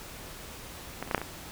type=clicks; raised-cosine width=0.5 ms; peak=-18 / -29 / -15 / -7 / -16 / -19 dBFS; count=6; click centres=1.026 / 1.076 / 1.112 / 1.147 / 1.179 / 1.216 s; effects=pink hiss -44 dBFS RMS until 1.51 s